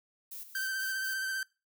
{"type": "noise with tremolo", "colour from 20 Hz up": "violet", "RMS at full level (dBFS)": -43, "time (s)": [0.31, 1.14], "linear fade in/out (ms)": 10, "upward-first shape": "square", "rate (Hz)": 4.1, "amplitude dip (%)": 65}
{"type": "tone with vibrato", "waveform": "45% pulse", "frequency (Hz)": 1553, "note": "G6", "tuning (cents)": -17, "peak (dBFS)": -32, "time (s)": [0.55, 1.43], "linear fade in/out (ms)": 2, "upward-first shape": "sine", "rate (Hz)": 15, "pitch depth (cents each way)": 22}
{"effects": ["noise-tail reverb RT60 0.3 s tail -24 dB re dry"]}